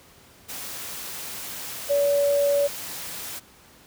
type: tone in noise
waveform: sine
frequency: 570 Hz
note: C#5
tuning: 48 cents sharp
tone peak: -18 dBFS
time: 1.89-2.68 s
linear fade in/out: 20 ms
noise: white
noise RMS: -35 dBFS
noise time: 0.48-3.4 s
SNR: +14 dB
effects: pink hiss -52 dBFS RMS until 3.86 s + high-pass 60 Hz 12 dB/octave